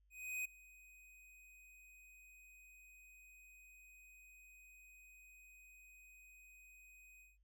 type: tone with ADSR envelope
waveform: square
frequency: 2503 Hz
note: D#7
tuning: 10 cents sharp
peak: -39 dBFS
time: 0.1-7.38 s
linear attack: 350 ms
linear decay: 8 ms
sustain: -22 dB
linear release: 170 ms
effects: added 50 Hz sine -70 dBFS peak until 7.43 s